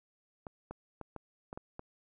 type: clicks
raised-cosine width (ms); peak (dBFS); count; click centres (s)
1; -28; 7; 0.468 / 0.71 / 1.013 / 1.163 / 1.529 / 1.575 / 1.794
effects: none